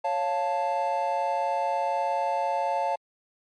triangle chord, Db augmented, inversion none, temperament equal, 554.4 / 698.5 / 880 Hz, Db5 / F5 / A5, 0 / 0 / 0 cents, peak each -28 / -27 / -25 dBFS, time 0.04-2.96 s, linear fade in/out 10 ms, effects MP3 48 kbps

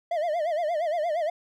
triangle tone with vibrato, 648 Hz, E5, 30 cents flat, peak -22 dBFS, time 0.11-1.3 s, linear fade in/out 5 ms, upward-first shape sine, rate 8.6 Hz, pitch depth 150 cents each way, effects none

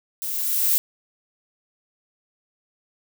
violet noise with level ramp, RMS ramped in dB -29 to -18 dBFS, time 0.22-0.78 s, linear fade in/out 0 ms, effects none

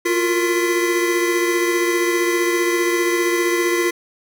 square tone cluster, 348.1 / 363.3 / 463.5 / 2011 Hz, F4 / F#4 / A#4 / B6, -6 / -32 / -10 / +31 cents, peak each -19 / -28 / -26 / -24 dBFS, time 0.05-3.91 s, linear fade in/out 10 ms, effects none

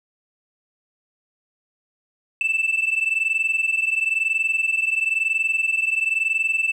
sine tone pair together, 2637 / 2658 Hz, E7 / E7, 0 / +14 cents, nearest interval unison, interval 14 cents, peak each -20 dBFS, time 2.41-6.72 s, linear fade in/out 2 ms, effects tanh soft clip ceiling -15 dBFS + 9-bit

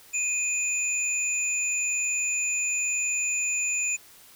sine tone pair together, 2489 / 7030 Hz, D#7 / A8, 0 / -2 cents, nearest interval octave + tritone, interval 1798 cents, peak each -27 dBFS, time 0.13-3.97 s, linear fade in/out 20 ms, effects white hiss -52 dBFS RMS until 4.35 s

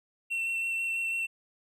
triangle tone with vibrato, 2705 Hz, E7, 44 cents sharp, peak -27 dBFS, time 0.3-1.27 s, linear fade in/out 20 ms, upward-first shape square, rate 6.1 Hz, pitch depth 9 cents each way, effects none

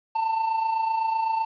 triangle tone with amplitude modulation, 894 Hz, A5, 27 cents sharp, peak -18 dBFS, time 0.15-1.45 s, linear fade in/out 10 ms, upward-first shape sine, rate 27.9 Hz, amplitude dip 50%, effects resampled to 11025 Hz + 9-bit

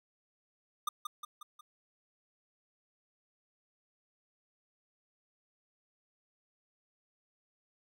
square tone with echo, 1209 Hz, D6, 50 cents sharp, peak -31 dBFS, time 0.87-0.89 s, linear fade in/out 5 ms, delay 180 ms, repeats 4, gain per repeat -5 dB, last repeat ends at 1.61 s, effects none

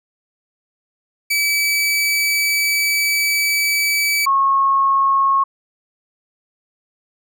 sawtooth / sine tone pair in turn, 2297 / 1090.9 Hz, D7 / C#6, -39 / -28 cents, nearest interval octave + minor second, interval 1289 cents, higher first, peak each -12 dBFS, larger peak neither, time 1.3-4.26 / 4.26-5.44 s, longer first, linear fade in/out 10 ms, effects none

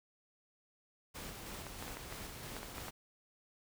pink noise with tremolo, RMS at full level -46 dBFS, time 1.14-2.91 s, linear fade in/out 20 ms, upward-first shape square, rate 3.1 Hz, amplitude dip 25%
clicks, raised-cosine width 0.5 ms, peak -29 dBFS, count 9, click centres 1.667 / 1.825 / 1.88 / 1.97 / 2.125 / 2.566 / 2.631 / 2.782 / 2.883 s
effects none

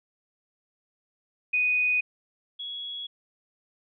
sine tone pair in turn, 2486 / 3347 Hz, D#7 / G#7, -2 / +13 cents, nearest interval perfect fourth, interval 515 cents, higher second, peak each -21 / -33 dBFS, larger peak first, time 1.53-2.01 / 2.59-3.07 s, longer neither, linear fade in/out 10 ms, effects none

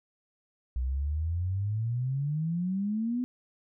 sine exponential sweep, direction up, 60.9 to 253.5 Hz, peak -27 dBFS, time 0.76-3.24 s, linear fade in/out 0 ms, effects none

